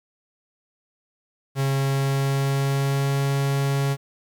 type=tone with pitch glide; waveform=45% pulse; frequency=136.5 to 138.65 Hz; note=C#3 to C#3; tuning=-26 to +1 cents; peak=-20 dBFS; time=1.55-3.97 s; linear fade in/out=50 ms; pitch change=+27 cents; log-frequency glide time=1.69-3.22 s; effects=9-bit